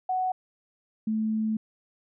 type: tone pair in turn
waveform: sine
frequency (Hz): 743 / 218.4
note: F#5 / A3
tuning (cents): +7 / -13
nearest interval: octave + major sixth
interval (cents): 2120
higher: first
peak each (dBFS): -24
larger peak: neither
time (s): 0.09-0.32 / 1.07-1.57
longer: second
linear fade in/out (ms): 5
effects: none